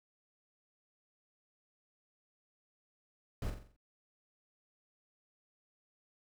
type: noise with echo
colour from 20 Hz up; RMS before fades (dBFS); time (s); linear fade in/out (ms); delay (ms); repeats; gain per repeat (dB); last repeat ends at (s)
brown; -36; 3.42-3.5; 2; 44; 6; -6; 3.764
effects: none